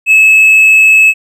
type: tone with hard clipping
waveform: sine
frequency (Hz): 2593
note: E7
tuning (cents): -29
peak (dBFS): -3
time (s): 0.06-1.14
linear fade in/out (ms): 50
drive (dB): 2
effects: none